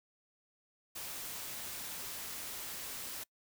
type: noise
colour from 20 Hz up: white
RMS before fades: -43 dBFS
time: 0.95-3.24 s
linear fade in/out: 10 ms
effects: noise-tail reverb RT60 0.1 s tail -24 dB re dry